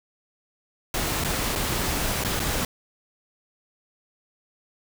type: noise with dropouts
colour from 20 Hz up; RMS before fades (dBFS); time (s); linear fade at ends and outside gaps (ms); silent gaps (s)
pink; -26; 0.94-2.65; 2; 1.24-1.246 / 1.554-1.558 / 2.239-2.247 / 2.395-2.4
effects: none